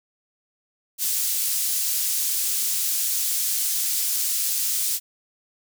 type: high-pass noise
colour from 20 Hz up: pink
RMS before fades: -24 dBFS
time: 0.98-5 s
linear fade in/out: 50 ms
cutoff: 6800 Hz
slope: 12 dB/octave
effects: none